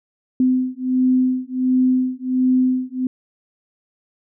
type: beating tone pair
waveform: sine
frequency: 255.1 / 256.5 Hz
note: C4 / C4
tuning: -44 / -34 cents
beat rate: 1.4 Hz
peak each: -18 dBFS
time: 0.4-3.07 s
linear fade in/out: 2 ms
effects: none